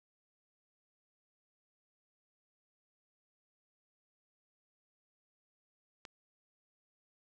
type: click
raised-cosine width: 0.2 ms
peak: -29 dBFS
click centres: 6.052 s
effects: none